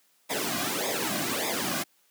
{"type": "noise with flanger", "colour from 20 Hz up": "pink", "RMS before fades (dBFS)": -29, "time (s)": [0.29, 1.84], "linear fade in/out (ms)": 20, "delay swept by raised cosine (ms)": [0.68, 2.28], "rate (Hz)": 1.7, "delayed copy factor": -0.9, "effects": ["white hiss -66 dBFS RMS until 2.1 s", "high-pass 200 Hz 12 dB/octave"]}